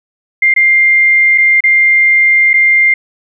sine tone with dropouts, 2100 Hz, C7, 6 cents sharp, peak -5 dBFS, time 0.42-2.94 s, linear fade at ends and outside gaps 5 ms, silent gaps 0.54-0.562 / 1.378-1.381 / 1.606-1.638 / 2.533-2.539 s, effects none

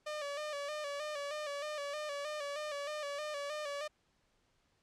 sawtooth tone with vibrato, 587.3 Hz, D5, in tune, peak -34 dBFS, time 0.06-3.88 s, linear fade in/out 10 ms, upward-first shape square, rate 3.2 Hz, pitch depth 52 cents each way, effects pink hiss -75 dBFS RMS until 4.82 s + low-pass 7000 Hz 12 dB/octave

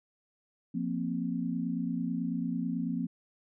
sine chord, F suspended fourth, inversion none, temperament just, 174.61 / 232.8 / 261.9 Hz, F3 / Bb3 / C4, 0 / -2 / +2 cents, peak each -34 dBFS, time 0.74-3.07 s, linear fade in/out 10 ms, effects none

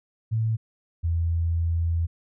sine tone pair in turn, 111.6 / 83.61 Hz, A2 / E2, +25 / +25 cents, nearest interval perfect fourth, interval 500 cents, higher first, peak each -21 dBFS, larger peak neither, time 0.31-0.57 / 1.03-2.07 s, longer second, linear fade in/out 20 ms, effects none

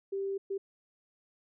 sine tone bursts at uneven times, 392 Hz, G4, in tune, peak -31 dBFS, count 2, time 0.12-0.38 / 0.5-0.58 s, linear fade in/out 10 ms, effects none

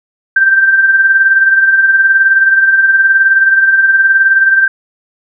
sine tone with tremolo, 1568 Hz, G6, in tune, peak -3 dBFS, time 0.36-4.68 s, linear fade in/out 5 ms, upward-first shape sine, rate 19 Hz, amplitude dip 50%, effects none

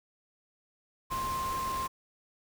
sine tone in noise, 1053 Hz, C6, 11 cents sharp, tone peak -31 dBFS, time 1.1-1.88 s, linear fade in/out 20 ms, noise pink, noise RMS -40 dBFS, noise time 1.1-1.88 s, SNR +6 dB, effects none

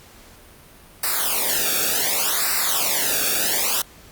white noise with flanger, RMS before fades -21 dBFS, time 1.03-3.82 s, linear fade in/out 5 ms, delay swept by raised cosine 0.3 to 1 ms, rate 0.67 Hz, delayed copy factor -1, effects pink hiss -47 dBFS RMS until 4.11 s + Opus 48 kbps

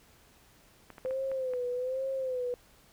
clicks, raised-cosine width 0.5 ms, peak -31 dBFS, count 6, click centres 0.903 / 0.982 / 1.059 / 1.109 / 1.316 / 1.536 s
sine tone with vibrato, 513 Hz, C5, 34 cents flat, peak -30 dBFS, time 1.05-2.54 s, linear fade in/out 0 ms, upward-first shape sine, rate 1.2 Hz, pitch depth 76 cents each way
effects pink hiss -61 dBFS RMS until 2.92 s

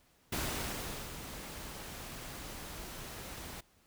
pink noise with ADSR envelope, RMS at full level -35 dBFS, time 0.32-3.61 s, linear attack 7 ms, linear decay 790 ms, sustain -10 dB, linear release 11 ms, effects pink hiss -68 dBFS RMS until 3.86 s

